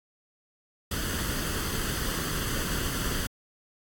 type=noise with comb filter; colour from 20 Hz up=pink; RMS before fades=-30 dBFS; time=0.91-3.27 s; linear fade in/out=5 ms; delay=0.64 ms; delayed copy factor=+0.6; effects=AAC 64 kbps